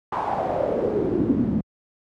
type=noise with band-pass filter sweep; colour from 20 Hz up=brown; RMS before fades=-23 dBFS; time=0.12-1.61 s; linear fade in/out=5 ms; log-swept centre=1000 to 200 Hz; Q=4.7; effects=high-pass 60 Hz 12 dB/octave